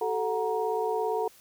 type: tone cluster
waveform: sine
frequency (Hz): 382 / 439.7 / 733 / 940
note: G4 / A4 / F#5 / A#5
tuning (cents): -45 / -1 / -16 / +14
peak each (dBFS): -35 / -28 / -33 / -32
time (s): 0.01-1.28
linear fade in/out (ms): 5
effects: white hiss -56 dBFS RMS until 1.4 s